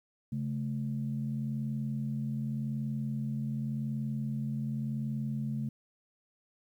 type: tone pair together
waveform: sine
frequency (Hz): 136.72 / 217.6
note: C#3 / A3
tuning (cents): -24 / -19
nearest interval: minor sixth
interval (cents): 805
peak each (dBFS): -33 / -34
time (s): 0.32-5.69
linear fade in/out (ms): 5
effects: tanh soft clip ceiling -23 dBFS + 11-bit